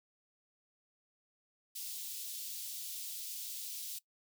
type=high-pass noise; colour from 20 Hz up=white; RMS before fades=-43 dBFS; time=1.75-3.99 s; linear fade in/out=10 ms; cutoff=3200 Hz; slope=24 dB/octave; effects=noise-tail reverb RT60 0.1 s tail -20 dB re dry